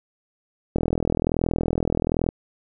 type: click train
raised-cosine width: 2 ms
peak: -8 dBFS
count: 64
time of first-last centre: 0.76-2.289 s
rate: 41.2 Hz
effects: none